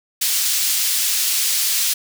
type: high-pass noise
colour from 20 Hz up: pink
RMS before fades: -19 dBFS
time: 0.21-1.94 s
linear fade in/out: 10 ms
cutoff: 4100 Hz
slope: 12 dB/octave
effects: none